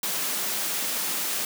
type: high-pass noise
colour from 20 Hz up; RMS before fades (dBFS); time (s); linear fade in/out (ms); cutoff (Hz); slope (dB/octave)
white; -28; 0.03-1.45; 2; 150; 96
effects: none